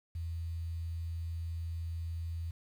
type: tone with quantisation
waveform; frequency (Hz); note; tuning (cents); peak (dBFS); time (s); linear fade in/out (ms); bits
sine; 83.2; E2; +17; -35; 0.15-2.51; 5; 10
effects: none